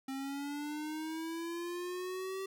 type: linear sweep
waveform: square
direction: up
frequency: 265.7 to 387.2 Hz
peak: -38 dBFS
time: 0.08-2.46 s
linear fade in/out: 5 ms
effects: none